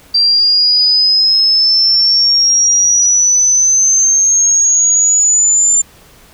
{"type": "exponential sweep", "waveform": "sine", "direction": "up", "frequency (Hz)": [4699, 7220], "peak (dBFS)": -7, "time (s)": [0.14, 5.82], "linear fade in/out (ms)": 10, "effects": ["pink hiss -43 dBFS RMS until 6.33 s"]}